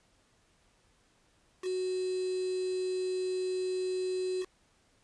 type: tone with quantisation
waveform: sine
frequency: 370 Hz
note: F#4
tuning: in tune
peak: -30 dBFS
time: 1.62-4.46 s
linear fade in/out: 50 ms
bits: 7
effects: pink hiss -68 dBFS RMS until 5.03 s + resampled to 22050 Hz